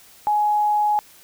sine tone, 838 Hz, G#5, 15 cents sharp, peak -16 dBFS, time 0.27-0.99 s, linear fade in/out 0 ms, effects white hiss -49 dBFS RMS until 1.23 s

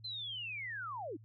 sine linear sweep, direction down, 4140 to 261.6 Hz, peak -39 dBFS, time 0.04-1.17 s, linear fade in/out 10 ms, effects added 110 Hz sine -54 dBFS peak until 1.24 s

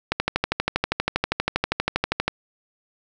click train, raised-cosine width 0.3 ms, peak -4 dBFS, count 28, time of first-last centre 0.12-2.28 s, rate 12.5 Hz, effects none

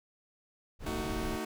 brown noise, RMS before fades -38 dBFS, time 0.79-1.39 s, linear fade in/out 50 ms
sawtooth chord, D# diminished, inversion second, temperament just, 224 / 311.1 / 373.4 Hz, A3 / D#4 / F#4, +31 / 0 / +16 cents, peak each -35 dBFS, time 0.86-1.45 s, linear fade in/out 5 ms
effects none

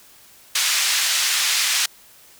white band-pass noise, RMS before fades -20 dBFS, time 0.55-1.86 s, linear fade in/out 5 ms, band 1700 to 6300 Hz, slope 12 dB/octave, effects white hiss -49 dBFS RMS until 2.39 s

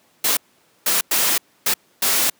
white noise bursts at uneven times, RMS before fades -18 dBFS, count 5, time 0.24-0.37 / 0.86-1.01 / 1.11-1.38 / 1.66-1.74 / 2.02-2.3 s, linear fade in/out 5 ms, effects pink hiss -58 dBFS RMS until 2.39 s + high-pass 200 Hz 12 dB/octave

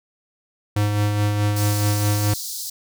square tone with tremolo, 103.83 Hz, G#2, in tune, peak -17 dBFS, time 0.76-2.34 s, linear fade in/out 5 ms, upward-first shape sine, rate 4.7 Hz, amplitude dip 35%
pink high-pass noise, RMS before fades -30 dBFS, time 1.56-2.7 s, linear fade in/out 5 ms, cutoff 4100 Hz, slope 48 dB/octave
effects none

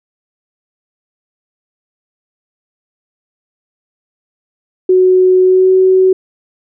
sine tone with pitch glide, 370 to 375.2 Hz, F#4 to F#4, 0 to +24 cents, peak -5 dBFS, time 4.89-6.13 s, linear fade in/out 5 ms, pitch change +24 cents, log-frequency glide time 5.42-5.71 s, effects none

